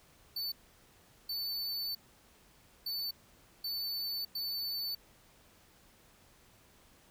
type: tone bursts at uneven times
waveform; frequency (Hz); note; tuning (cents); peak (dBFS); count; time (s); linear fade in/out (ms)
square; 4505; C#8; +27; -35; 5; 0.36-0.52 / 1.29-1.95 / 2.86-3.11 / 3.64-4.25 / 4.35-4.95; 5
effects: pink hiss -63 dBFS RMS until 7.1 s